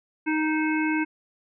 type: harmonic tone with a mistuned harmonic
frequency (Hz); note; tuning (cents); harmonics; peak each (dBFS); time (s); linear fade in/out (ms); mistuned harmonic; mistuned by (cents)
311.1; D#4; 0; 1 / 3 / 5 / 7 / 8; -23 / -32 / -31 / -32 / -35; 0.26-1.05; 20; 8; +68
effects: none